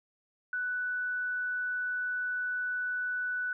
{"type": "tone", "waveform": "sine", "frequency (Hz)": 1487, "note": "F#6", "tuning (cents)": 8, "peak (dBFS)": -30, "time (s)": [0.53, 3.53], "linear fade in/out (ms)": 2, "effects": []}